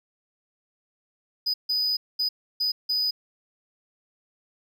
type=tone bursts at uneven times; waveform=triangle; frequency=4978 Hz; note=D#8; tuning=in tune; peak=-21 dBFS; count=5; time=1.46-1.54 / 1.69-1.97 / 2.19-2.29 / 2.6-2.72 / 2.89-3.11 s; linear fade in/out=10 ms; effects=none